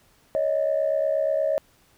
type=tone pair together; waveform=sine; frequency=558.6 / 627 Hz; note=C#5 / D#5; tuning=+13 / +13 cents; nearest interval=major second; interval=200 cents; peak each=-23 / -22 dBFS; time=0.35-1.58 s; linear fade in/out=0 ms; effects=tanh soft clip ceiling -14 dBFS + pink hiss -60 dBFS RMS until 1.97 s